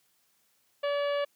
harmonic tone, 573 Hz, D5, 43 cents flat, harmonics 1 / 2 / 3 / 4 / 5 / 6 / 7 / 8, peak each -27 / -37 / -40 / -44 / -42 / -47 / -55 / -54 dBFS, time 0.83-1.25 s, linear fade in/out 10 ms, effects white hiss -70 dBFS RMS until 1.35 s + high-pass 80 Hz 12 dB/octave

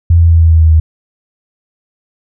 sine tone with pitch steps, 84.6 / 83.68 / 82.76 / 81.86 / 80.97 / 80.08 / 79.21 Hz, E2 / E2 / E2 / E2 / E2 / E2 / D#2, +45 / +27 / +7 / -12 / -30 / -50 / +32 cents, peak -3 dBFS, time 0.1-0.8 s, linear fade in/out 5 ms, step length 100 ms, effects none

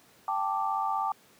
sine chord, G suspended second, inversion none, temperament equal, 784 / 880 / 1174.7 Hz, G5 / A5 / D6, 0 / 0 / 0 cents, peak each -31 dBFS, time 0.28-1.12 s, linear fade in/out 2 ms, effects pink hiss -59 dBFS RMS until 1.39 s + high-pass 150 Hz 12 dB/octave

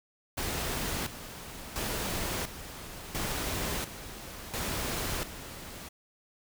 pink noise with tremolo, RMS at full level -33 dBFS, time 0.37-5.89 s, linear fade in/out 10 ms, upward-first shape square, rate 0.72 Hz, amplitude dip 70%, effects none

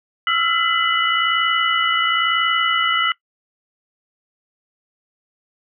sine tone cluster, 1315 / 1376 / 2013 / 2953 Hz, E6 / F6 / B6 / F#7, -5 / -26 / +33 / -4 cents, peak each -21 dBFS, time 0.27-3.12 s, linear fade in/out 2 ms, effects noise-tail reverb RT60 0.1 s tail -21 dB re dry

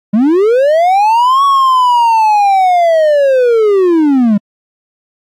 triangle linear two-way sweep, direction up then down, 196 to 1124 to 196 Hz, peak -4 dBFS, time 0.13-4.38 s, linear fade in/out 10 ms, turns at 1.44 s, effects AAC 64 kbps

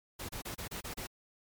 pink noise bursts, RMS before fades -41 dBFS, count 7, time 0.19-1.07 s, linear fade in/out 10 ms, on 100 ms, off 30 ms, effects MP3 96 kbps

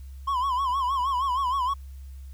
triangle tone with vibrato, 1046.5 Hz, C6, in tune, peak -21 dBFS, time 0.27-1.74 s, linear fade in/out 10 ms, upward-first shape sine, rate 6.4 Hz, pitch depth 120 cents each way, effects added 67 Hz sine -38 dBFS peak until 2.33 s + white hiss -62 dBFS RMS until 2.33 s

